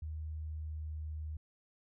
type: tone with pitch glide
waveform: sine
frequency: 77.78 to 77.24 Hz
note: D#2 to D#2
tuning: 0 to -12 cents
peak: -38 dBFS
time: 0.02-1.37 s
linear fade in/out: 5 ms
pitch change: -12 cents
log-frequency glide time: 0.38-0.98 s
effects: none